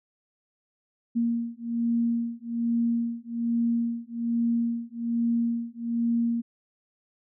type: beating tone pair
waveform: sine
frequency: 233.1 / 234.3 Hz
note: A#3 / A#3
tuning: 0 / +9 cents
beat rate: 1.2 Hz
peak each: -27 dBFS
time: 1.15-6.42 s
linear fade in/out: 20 ms
effects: none